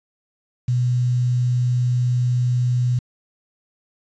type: tone with quantisation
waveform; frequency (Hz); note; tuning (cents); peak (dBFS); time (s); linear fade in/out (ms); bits
sine; 123.47; B2; 0; -16; 0.68-2.99; 5; 7
effects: resampled to 16000 Hz